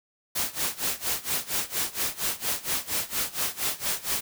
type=noise with tremolo; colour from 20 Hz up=white; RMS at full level=-26 dBFS; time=0.35-4.21 s; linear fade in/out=10 ms; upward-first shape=sine; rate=4.3 Hz; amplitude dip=90%; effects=none